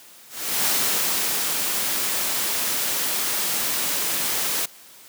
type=noise with ADSR envelope; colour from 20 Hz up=white; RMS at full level=-21 dBFS; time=0.29-4.66 s; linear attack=360 ms; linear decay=750 ms; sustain=-3 dB; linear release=9 ms; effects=white hiss -47 dBFS RMS until 5.08 s + high-pass 150 Hz 12 dB/octave